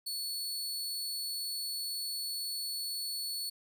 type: tone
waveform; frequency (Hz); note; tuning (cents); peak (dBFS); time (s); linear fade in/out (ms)
sawtooth; 4418; C#8; -7; -32; 0.06-3.5; 10
effects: none